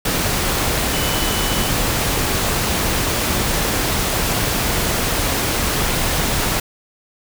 sine tone in noise, 2985 Hz, F#7, 15 cents sharp, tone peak -28 dBFS, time 0.93-1.69 s, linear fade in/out 5 ms, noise pink, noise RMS -19 dBFS, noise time 0.05-6.6 s, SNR -12 dB, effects none

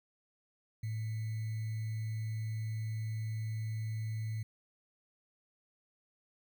sine tone with sample-and-hold, 110 Hz, A2, in tune, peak -34 dBFS, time 0.83-4.43 s, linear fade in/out 5 ms, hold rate 2100 Hz, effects none

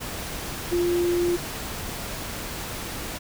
sine tone in noise, 349.2 Hz, F4, in tune, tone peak -20 dBFS, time 0.71-1.37 s, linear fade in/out 20 ms, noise pink, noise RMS -33 dBFS, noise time 0-3.19 s, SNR +10 dB, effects none

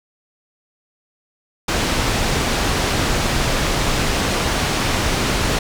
pink low-pass noise, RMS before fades -19 dBFS, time 1.68-5.59 s, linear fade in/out 5 ms, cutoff 6800 Hz, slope 12 dB/octave, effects none

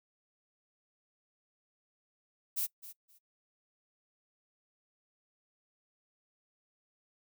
violet noise with echo, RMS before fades -33 dBFS, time 2.56-2.67 s, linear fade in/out 20 ms, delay 260 ms, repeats 2, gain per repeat -15 dB, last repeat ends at 3.19 s, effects noise-tail reverb RT60 0.1 s tail -21 dB re dry

